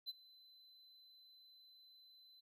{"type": "tone with ADSR envelope", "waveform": "triangle", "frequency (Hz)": 4037, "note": "B7", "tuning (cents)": 37, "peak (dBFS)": -39, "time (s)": [0.06, 2.41], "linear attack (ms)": 31, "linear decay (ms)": 30, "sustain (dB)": -22, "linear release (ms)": 15, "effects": []}